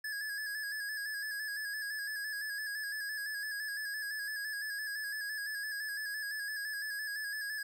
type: tone with vibrato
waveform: square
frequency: 1690 Hz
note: G#6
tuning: 30 cents sharp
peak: -37 dBFS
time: 0.04-7.63 s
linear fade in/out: 5 ms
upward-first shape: square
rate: 5.9 Hz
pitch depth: 42 cents each way
effects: none